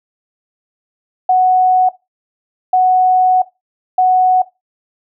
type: tone bursts at uneven times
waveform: sine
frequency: 740 Hz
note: F#5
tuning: in tune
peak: -7 dBFS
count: 3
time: 1.29-1.89 / 2.73-3.42 / 3.98-4.42 s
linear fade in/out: 5 ms
effects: noise-tail reverb RT60 0.2 s tail -17 dB re dry